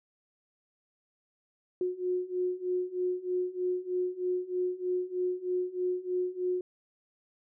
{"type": "beating tone pair", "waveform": "sine", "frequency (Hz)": [361.3, 364.5], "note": ["F#4", "F#4"], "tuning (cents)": [-41, -26], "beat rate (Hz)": 3.2, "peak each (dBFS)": [-33, -31], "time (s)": [1.81, 6.61], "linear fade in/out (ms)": 2, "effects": []}